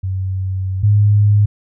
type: tone pair in turn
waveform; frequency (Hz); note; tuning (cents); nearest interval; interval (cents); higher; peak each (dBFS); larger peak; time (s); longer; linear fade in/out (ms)
sine; 94.6 / 103.55; F#2 / G#2; +39 / -5; major second; 156; second; -17 / -8; second; 0.03-0.83 / 0.83-1.46; first; 10
effects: none